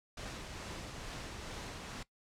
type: noise with tremolo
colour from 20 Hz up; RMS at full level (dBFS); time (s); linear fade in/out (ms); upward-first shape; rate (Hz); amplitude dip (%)
pink; -43; 0.17-2.03; 5; triangle; 2.3; 30
effects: noise-tail reverb RT60 0.1 s tail -19 dB re dry + low-pass 7000 Hz 12 dB/octave